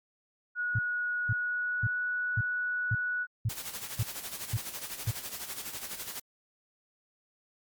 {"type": "tone with pitch glide", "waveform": "sine", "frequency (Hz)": [1457, 1472.2], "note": ["F#6", "F#6"], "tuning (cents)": [-27, -9], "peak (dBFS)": -29, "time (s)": [0.55, 3.27], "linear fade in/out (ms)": 50, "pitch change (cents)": 18, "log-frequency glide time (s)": [1.32, 1.96]}
{"type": "tone bursts", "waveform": "sine", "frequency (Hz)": 111.2, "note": "A2", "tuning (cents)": 19, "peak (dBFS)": -25, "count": 9, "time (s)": [0.75, 5.11], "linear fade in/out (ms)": 5, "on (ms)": 40, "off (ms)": 500}
{"type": "noise with tremolo", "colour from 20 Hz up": "white", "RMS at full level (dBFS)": -37, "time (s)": [3.49, 6.2], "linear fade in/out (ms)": 10, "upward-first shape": "sine", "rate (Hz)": 12, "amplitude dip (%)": 65}
{"effects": ["Opus 48 kbps"]}